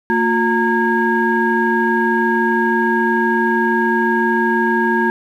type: tone cluster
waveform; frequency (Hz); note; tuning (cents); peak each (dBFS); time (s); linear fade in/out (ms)
sine; 228.3 / 356.5 / 918 / 1637; A#3 / F4 / A#5 / G#6; -36 / +36 / -27 / -25; -18; 0.1-5.1; 0
effects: tanh soft clip ceiling -4 dBFS + 8-bit